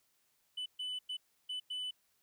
sine tone bursts at uneven times, 2997 Hz, F#7, 22 cents sharp, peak -34 dBFS, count 5, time 0.57-0.66 / 0.79-0.99 / 1.09-1.17 / 1.49-1.6 / 1.7-1.91 s, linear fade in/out 10 ms, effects tanh soft clip ceiling -36 dBFS + white hiss -75 dBFS RMS until 2.22 s

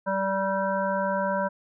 harmonic tone, 193.9 Hz, G3, 19 cents flat, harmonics 1 / 3 / 5 / 7 / 8, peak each -31 / -27 / -28 / -38 / -33 dBFS, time 0.06-1.49 s, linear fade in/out 20 ms, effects none

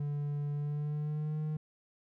triangle tone with pitch glide, 145.4 to 153.6 Hz, D3 to D#3, -17 to -22 cents, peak -30 dBFS, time 0-1.57 s, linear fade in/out 5 ms, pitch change +95 cents, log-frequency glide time 0.53-1.4 s, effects none

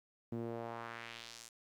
sawtooth tone with band-pass filter sweep, 116 Hz, A#2, 8 cents flat, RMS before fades -45 dBFS, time 0.32-1.49 s, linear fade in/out 5 ms, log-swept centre 260 to 8100 Hz, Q 1.5, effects 12-bit

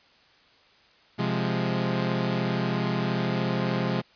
sawtooth chord, F minor, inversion second, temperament equal, 130.81 / 174.61 / 207.7 Hz, C3 / F3 / Ab3, 0 / 0 / 0 cents, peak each -25 dBFS, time 1.18-4.02 s, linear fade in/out 20 ms, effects white hiss -58 dBFS RMS until 4.15 s + resampled to 11025 Hz

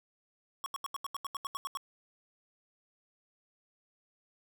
square tone bursts, 1108.7 Hz, C#6, in tune, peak -35 dBFS, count 12, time 0.64-1.772 s, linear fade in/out 0 ms, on 21 ms, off 80 ms, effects none

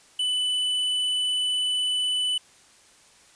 triangle tone with tanh clipping, 2992 Hz, F#7, 19 cents sharp, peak -24 dBFS, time 0.19-2.38 s, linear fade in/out 5 ms, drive 12 dB, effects white hiss -55 dBFS RMS until 3.35 s + resampled to 22050 Hz

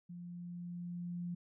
sine tone with level ramp, 174.8 Hz, F3, 2 cents sharp, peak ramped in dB -45 to -37 dBFS, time 0.09-1.35 s, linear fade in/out 10 ms, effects none

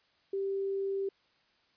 sine tone, 391.4 Hz, G4, 3 cents flat, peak -30 dBFS, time 0.33-1.09 s, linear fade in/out 5 ms, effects white hiss -69 dBFS RMS until 1.76 s + resampled to 11025 Hz

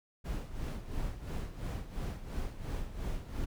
brown noise with tremolo, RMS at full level -35 dBFS, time 0.24-3.46 s, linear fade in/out 20 ms, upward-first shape sine, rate 2.9 Hz, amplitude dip 70%, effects none

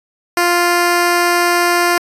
10% pulse tone, 349.2 Hz, F4, in tune, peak -3 dBFS, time 0.37-1.98 s, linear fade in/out 2 ms, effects resampled to 32000 Hz

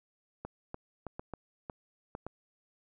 clicks, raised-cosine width 1 ms, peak -25 dBFS, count 8, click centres 0.45 / 0.744 / 1.067 / 1.195 / 1.337 / 1.698 / 2.151 / 2.266 s, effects none

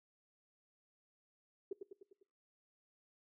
sine tone with echo, 390 Hz, G4, 9 cents flat, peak -37 dBFS, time 1.71-1.73 s, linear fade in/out 5 ms, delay 100 ms, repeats 5, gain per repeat -5 dB, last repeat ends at 2.23 s, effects noise-tail reverb RT60 0.5 s tail -23 dB re dry

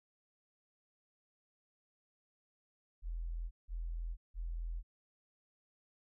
sine tone bursts, 41.85 Hz, E1, 27 cents sharp, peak -37 dBFS, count 3, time 3.02-4.83 s, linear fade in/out 50 ms, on 490 ms, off 170 ms, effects none

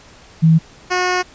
sine / 10% pulse tone pair in turn, 161.7 / 363 Hz, E3 / F#4, -33 / -33 cents, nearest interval octave + major second, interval 1400 cents, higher second, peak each -7 dBFS, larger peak neither, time 0.42-0.59 / 0.9-1.23 s, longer second, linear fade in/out 20 ms, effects pink hiss -44 dBFS RMS until 1.34 s + resampled to 16000 Hz

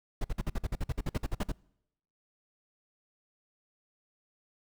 brown noise bursts, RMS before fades -30 dBFS, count 16, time 0.21-1.519 s, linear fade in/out 5 ms, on 34 ms, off 51 ms, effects noise-tail reverb RT60 0.8 s tail -25 dB re dry

